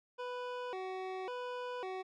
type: tone with vibrato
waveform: 25% pulse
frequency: 431 Hz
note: A4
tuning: 36 cents flat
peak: -35 dBFS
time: 0.18-2.03 s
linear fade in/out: 20 ms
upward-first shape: square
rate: 0.91 Hz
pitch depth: 240 cents each way
effects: low-pass 3000 Hz 12 dB/octave